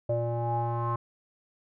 square tone with low-pass filter sweep, 117.8 Hz, A#2, 19 cents sharp, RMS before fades -29 dBFS, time 0.09-0.96 s, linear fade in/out 5 ms, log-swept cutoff 600 to 1100 Hz, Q 9.1, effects none

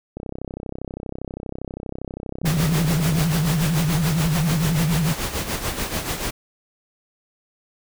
click train, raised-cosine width 2 ms, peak -17 dBFS, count 100, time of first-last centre 0.17-3.216 s, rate 32.5 Hz
sine tone with vibrato, 159.9 Hz, D#3, 48 cents sharp, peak -18 dBFS, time 2.43-5.14 s, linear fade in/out 20 ms, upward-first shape sine, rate 11 Hz, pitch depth 150 cents each way
pink noise with tremolo, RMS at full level -24 dBFS, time 2.45-6.31 s, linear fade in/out 10 ms, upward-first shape sine, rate 6.9 Hz, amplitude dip 60%
effects none

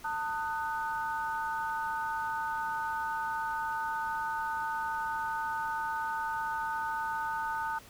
sine chord, D# diminished, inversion second, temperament just, 896 / 1244.5 / 1493.4 Hz, A5 / D#6 / F#6, +31 / 0 / +16 cents, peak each -33 / -38 / -37 dBFS, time 0.04-7.79 s, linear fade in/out 10 ms, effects pink hiss -53 dBFS RMS until 7.89 s

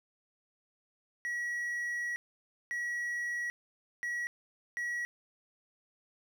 triangle tone bursts at uneven times, 1921 Hz, B6, 48 cents flat, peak -31 dBFS, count 4, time 1.25-2.16 / 2.71-3.5 / 4.03-4.27 / 4.77-5.05 s, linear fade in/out 0 ms, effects none

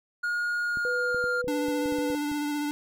triangle tone with pitch glide, 1432 to 1402.5 Hz, F6 to F6, +43 to +7 cents, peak -24 dBFS, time 0.23-1.42 s, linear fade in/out 10 ms, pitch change -36 cents, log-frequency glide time 0.63-1.29 s
clicks, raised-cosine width 3 ms, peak -29 dBFS, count 11, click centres 0.772 / 1.146 / 1.241 / 1.443 / 1.474 / 1.684 / 1.858 / 1.923 / 1.986 / 2.102 / 2.316 s
sine tone, 493.9 Hz, B4, in tune, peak -29 dBFS, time 0.85-2.15 s, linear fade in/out 0 ms
square tone with vibrato, 293.8 Hz, D4, 1 cent sharp, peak -28 dBFS, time 1.48-2.71 s, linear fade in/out 0 ms, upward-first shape sine, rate 15 Hz, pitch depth 19 cents each way
effects none

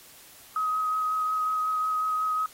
sine tone with vibrato, 1264 Hz, D#6, 27 cents sharp, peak -24 dBFS, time 0.56-2.46 s, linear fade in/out 2 ms, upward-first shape triangle, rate 5.5 Hz, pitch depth 14 cents each way, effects white hiss -51 dBFS RMS until 2.53 s + AAC 48 kbps

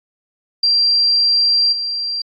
sine tone with level steps, 4731 Hz, D8, 12 cents sharp, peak -11 / -19 dBFS, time 0.63-2.22 s, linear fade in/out 5 ms, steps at 1.72 s, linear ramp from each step 10 ms, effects AAC 48 kbps

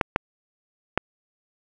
clicks, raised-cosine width 0.5 ms, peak -4 dBFS, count 3, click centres 0.012 / 0.161 / 0.976 s, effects none

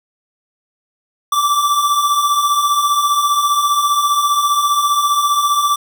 square beating tone pair, 1153 / 1168 Hz, D6 / D6, -32 / -10 cents, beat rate 15 Hz, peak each -21 / -14 dBFS, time 1.32-5.76 s, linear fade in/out 5 ms, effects none

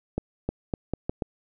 accelerating click train, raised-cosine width 2 ms, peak -13 dBFS, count 6, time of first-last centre 0.18-1.222 s, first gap 310 ms, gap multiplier 0.8, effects none

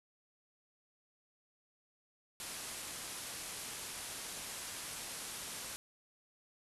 white low-pass noise, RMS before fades -45 dBFS, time 2.4-5.76 s, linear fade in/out 0 ms, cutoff 12000 Hz, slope 96 dB/octave, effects none

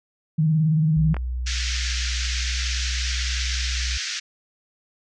sine tone with vibrato, 156.7 Hz, D#3, 13 cents sharp, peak -16 dBFS, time 0.38-1.14 s, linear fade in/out 10 ms, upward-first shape square, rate 18 Hz, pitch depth 52 cents each way
sine tone with pitch glide, 61.8 to 62.63 Hz, B1 to B1, +2 to +25 cents, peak -24 dBFS, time 0.96-3.98 s, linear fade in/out 10 ms, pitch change +23 cents, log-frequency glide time 2.43-2.58 s
clicks, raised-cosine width 0.5 ms, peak -16 dBFS, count 2, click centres 1.144 / 1.167 s
white band-pass noise, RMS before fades -29 dBFS, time 1.46-4.2 s, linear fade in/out 10 ms, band 1500 to 6400 Hz, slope 48 dB/octave
effects none

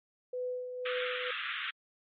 sine tone with tremolo, 500 Hz, B4, 21 cents sharp, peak -32 dBFS, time 0.33-1.31 s, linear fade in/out 5 ms, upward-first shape sine, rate 2 Hz, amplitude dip 50%
pink band-pass noise, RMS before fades -37 dBFS, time 0.85-1.71 s, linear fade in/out 10 ms, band 1200 to 3600 Hz, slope 96 dB/octave
effects MP3 32 kbps

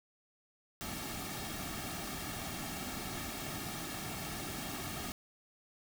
pink noise with comb filter, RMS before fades -41 dBFS, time 0.81-5.12 s, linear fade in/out 0 ms, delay 2 ms, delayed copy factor -0.65, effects none

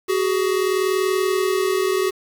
square tone pair together, 374.7 / 415.3 Hz, F#4 / G#4, +22 / 0 cents, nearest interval major second, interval 178 cents, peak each -20 / -24 dBFS, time 0.08-2.11 s, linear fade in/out 20 ms, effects 7-bit

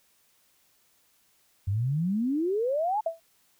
sine exponential sweep, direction up, 92.5 to 890 Hz, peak -24 dBFS, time 1.67-3.01 s, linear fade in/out 10 ms
sine tone with exponential decay, 659.3 Hz, E5, in tune, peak -21 dBFS, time 3.06-3.2 s, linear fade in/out 5 ms, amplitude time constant 30 ms
effects white hiss -66 dBFS RMS until 3.59 s

